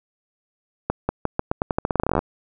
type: accelerating click train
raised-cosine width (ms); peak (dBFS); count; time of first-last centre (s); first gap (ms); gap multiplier
1; -6; 21; 0.9-2.191; 190; 0.86
effects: none